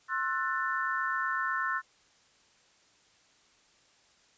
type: chord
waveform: sine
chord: F# half-diminished seventh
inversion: second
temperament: just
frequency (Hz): 1065.6 / 1332 / 1480 / 1776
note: C6 / E6 / F#6 / A6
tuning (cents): +31 / +18 / 0 / +16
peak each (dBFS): -34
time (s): 0.08-1.82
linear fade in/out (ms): 50
effects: white hiss -64 dBFS RMS until 4.37 s + resampled to 16000 Hz